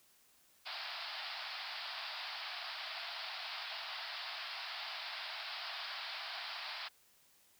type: band-pass noise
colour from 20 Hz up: white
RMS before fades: -44 dBFS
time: 0.65-6.89 s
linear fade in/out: 20 ms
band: 630 to 5000 Hz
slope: 96 dB/octave
effects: white hiss -68 dBFS RMS until 7.59 s